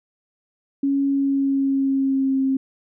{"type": "tone with pitch glide", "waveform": "sine", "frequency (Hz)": [277.2, 267.1], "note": ["C#4", "C4"], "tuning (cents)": [0, 36], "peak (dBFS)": -17, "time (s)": [0.83, 2.57], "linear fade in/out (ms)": 5, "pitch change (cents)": -64, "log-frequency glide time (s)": [1.07, 2.42], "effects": []}